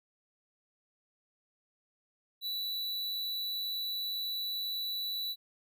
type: tone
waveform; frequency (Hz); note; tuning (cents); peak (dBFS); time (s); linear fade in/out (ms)
square; 3951; B7; 0; -34; 2.41-5.36; 50
effects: none